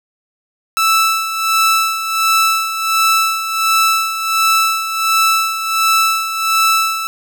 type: tone with tremolo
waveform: sawtooth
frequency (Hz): 1318.5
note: E6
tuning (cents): 0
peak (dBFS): -6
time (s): 0.77-7.07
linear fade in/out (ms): 0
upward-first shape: sine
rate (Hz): 1.4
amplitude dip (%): 65
effects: none